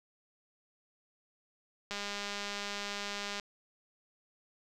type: click train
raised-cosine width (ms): 0.2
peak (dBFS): -21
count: 303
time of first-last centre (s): 1.91-3.398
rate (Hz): 203
effects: none